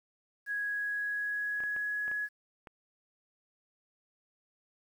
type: tone with pitch glide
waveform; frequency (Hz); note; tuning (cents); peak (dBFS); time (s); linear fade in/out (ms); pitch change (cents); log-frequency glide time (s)
sine; 1661.2 to 1682.4; G#6 to G#6; 0 to +22; -31; 0.46-2.29; 50; +22; 0.66-2.16
type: clicks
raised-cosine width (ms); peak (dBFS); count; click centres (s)
0.5; -32; 6; 1.604 / 1.637 / 1.764 / 2.08 / 2.115 / 2.672
effects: 10-bit